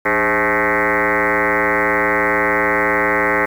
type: tone with frequency modulation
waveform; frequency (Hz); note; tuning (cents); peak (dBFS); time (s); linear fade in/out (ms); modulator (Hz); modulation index
sine; 1200; D6; +37; -13; 0.05-3.46; 10; 113; 8
effects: 7-bit